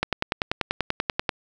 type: click train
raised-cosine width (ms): 0.3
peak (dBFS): -6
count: 14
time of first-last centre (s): 0.03-1.292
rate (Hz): 10.3
effects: none